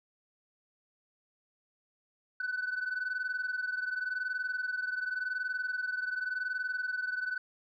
sine tone pair together, 1494 / 1514.9 Hz, F#6 / F#6, +16 / +40 cents, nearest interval unison, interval 24 cents, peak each -32 / -35 dBFS, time 2.4-7.38 s, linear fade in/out 5 ms, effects tanh soft clip ceiling -28 dBFS

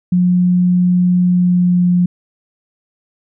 sine tone with pitch glide, 179.3 to 177.65 Hz, F3 to F3, +46 to +30 cents, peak -9 dBFS, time 0.12-2.06 s, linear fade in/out 5 ms, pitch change -16 cents, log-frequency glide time 1.23-1.9 s, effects none

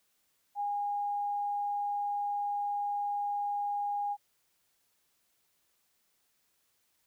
sine tone, 817 Hz, G#5, 29 cents flat, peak -30 dBFS, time 0.55-4.17 s, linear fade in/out 50 ms, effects white hiss -74 dBFS RMS until 7.06 s

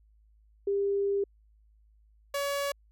sine / sawtooth tone pair in turn, 399.3 / 564.7 Hz, G4 / C#5, +32 / +32 cents, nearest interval tritone, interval 600 cents, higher second, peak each -25 dBFS, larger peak neither, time 0.67-1.24 / 2.34-2.72 s, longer first, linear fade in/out 5 ms, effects added 53 Hz sine -59 dBFS peak until 2.91 s

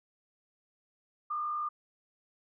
sine tone with frequency modulation, 1206 Hz, D6, 46 cents sharp, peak -31 dBFS, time 1.3-1.69 s, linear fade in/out 10 ms, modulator 51.6 Hz, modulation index 0.47, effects none

